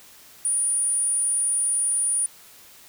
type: tone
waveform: sine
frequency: 9470 Hz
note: D9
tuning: 13 cents sharp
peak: -20 dBFS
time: 0.45-2.26 s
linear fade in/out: 2 ms
effects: white hiss -49 dBFS RMS until 2.88 s